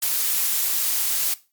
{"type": "noise", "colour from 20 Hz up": "blue", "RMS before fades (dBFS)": -22, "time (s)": [0.02, 1.34], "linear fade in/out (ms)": 5, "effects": ["noise-tail reverb RT60 0.3 s tail -18 dB re dry", "MP3 96 kbps"]}